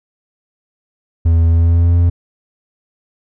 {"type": "tone with pitch glide", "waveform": "triangle", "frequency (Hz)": [82.8, 86.17], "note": ["E2", "F2"], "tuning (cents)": [8, -23], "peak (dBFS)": -6, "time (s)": [1.25, 2.1], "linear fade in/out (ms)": 10, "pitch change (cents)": 69, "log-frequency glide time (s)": [1.49, 1.96], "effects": []}